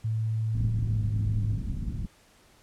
sine tone with pitch glide, 110.7 to 105.03 Hz, A2 to G#2, +11 to +20 cents, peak -25 dBFS, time 0.04-1.58 s, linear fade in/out 10 ms, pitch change -91 cents, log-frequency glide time 0.83-1.11 s
pink low-pass noise, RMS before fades -32 dBFS, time 0.54-2.07 s, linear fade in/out 10 ms, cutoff 220 Hz, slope 24 dB/octave
effects pink hiss -59 dBFS RMS until 2.62 s + low-pass 11000 Hz 12 dB/octave

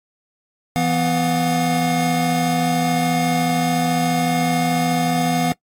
square tone cluster, 165.4 / 250.3 / 717 Hz, E3 / B3 / F5, +6 / +23 / +45 cents, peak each -22 dBFS, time 0.76-5.52 s, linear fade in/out 0 ms, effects noise-tail reverb RT60 0.1 s tail -22 dB re dry + AAC 48 kbps

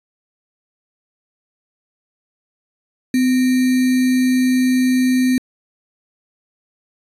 sine tone with sample-and-hold, 254.8 Hz, C4, 46 cents flat, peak -12 dBFS, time 3.14-5.38 s, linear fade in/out 2 ms, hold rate 2100 Hz, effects resampled to 32000 Hz

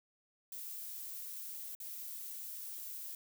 violet noise with dropouts, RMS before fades -45 dBFS, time 0.52-3.15 s, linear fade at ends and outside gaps 2 ms, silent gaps 1.751-1.801 s, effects none

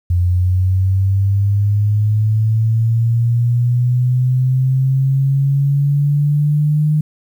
sine linear sweep, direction up, 87.6 to 152.9 Hz, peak -11 dBFS, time 0.1-7.01 s, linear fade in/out 5 ms, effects 8-bit

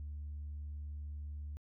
sine tone, 73.8 Hz, D2, 9 cents sharp, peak -39 dBFS, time 0-1.57 s, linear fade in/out 0 ms, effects tanh soft clip ceiling -38 dBFS

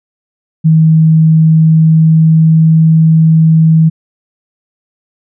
sine tone with pitch glide, 159.4 to 160.51 Hz, D#3 to E3, +42 to -46 cents, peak -3 dBFS, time 0.64-3.9 s, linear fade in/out 20 ms, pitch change +12 cents, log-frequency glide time 1.39-2.77 s, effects none

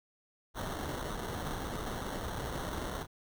pink noise with sample-and-hold, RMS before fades -38 dBFS, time 0.54-3.07 s, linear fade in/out 50 ms, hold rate 2450 Hz, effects none

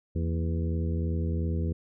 harmonic tone with a mistuned harmonic, 82.8 Hz, E2, 8 cents sharp, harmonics 1 / 2 / 3 / 4 / 5 / 6, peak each -27 / -33 / -37 / -39 / -41 / -43 dBFS, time 0.15-1.73 s, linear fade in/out 10 ms, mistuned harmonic 3, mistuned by -91 cents, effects none

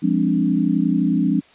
sine chord, D half-diminished seventh, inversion first, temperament equal with one note detuned, 174.61 / 205.4 / 261.6 / 293.7 Hz, F3 / Ab3 / C4 / D4, 0 / -19 / 0 / 0 cents, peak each -21 dBFS, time 0.02-1.41 s, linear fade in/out 20 ms, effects white hiss -51 dBFS RMS until 1.54 s + resampled to 8000 Hz

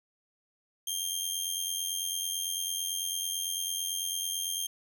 15% pulse tone with amplitude modulation, 3192 Hz, G7, 31 cents sharp, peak -21 dBFS, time 0.87-4.67 s, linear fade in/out 5 ms, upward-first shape sine, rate 89 Hz, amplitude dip 60%, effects none

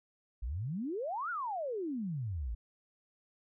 sine exponential two-way sweep, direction up then down, 51.2 to 1480 to 51.2 Hz, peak -34 dBFS, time 0.42-2.55 s, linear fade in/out 10 ms, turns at 1.3 s, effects none

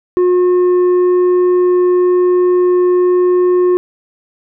sine tone with tanh clipping, 360.1 Hz, F#4, 47 cents flat, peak -9 dBFS, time 0.17-3.77 s, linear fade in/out 0 ms, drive 5 dB, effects none

